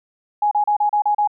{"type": "tone bursts", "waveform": "sine", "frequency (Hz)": 833, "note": "G#5", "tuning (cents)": 5, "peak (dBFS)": -14, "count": 7, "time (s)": [0.42, 1.275], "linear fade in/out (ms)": 5, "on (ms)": 93, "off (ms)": 34, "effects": []}